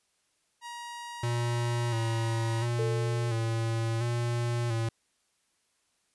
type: tone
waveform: sawtooth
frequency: 950 Hz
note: A#5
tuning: 33 cents sharp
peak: -35 dBFS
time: 0.61-2.68 s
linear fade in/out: 50 ms
type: tone with vibrato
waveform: square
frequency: 116.54 Hz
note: A#2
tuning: in tune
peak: -28 dBFS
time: 1.23-4.89 s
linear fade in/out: 5 ms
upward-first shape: square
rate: 0.72 Hz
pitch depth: 39 cents each way
type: tone with exponential decay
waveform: sine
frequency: 446.6 Hz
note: A4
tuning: 26 cents sharp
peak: -28 dBFS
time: 2.79-4.22 s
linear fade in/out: 1 ms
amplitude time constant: 310 ms
effects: white hiss -73 dBFS RMS until 6.14 s + resampled to 24000 Hz